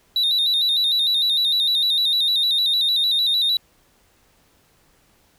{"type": "tone with vibrato", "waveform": "sine", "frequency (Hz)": 3800, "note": "A#7", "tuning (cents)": 33, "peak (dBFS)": -14, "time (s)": [0.16, 3.57], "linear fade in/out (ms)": 2, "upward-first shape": "square", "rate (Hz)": 6.6, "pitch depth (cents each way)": 59, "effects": ["tanh soft clip ceiling -15 dBFS", "pink hiss -59 dBFS RMS until 5.38 s"]}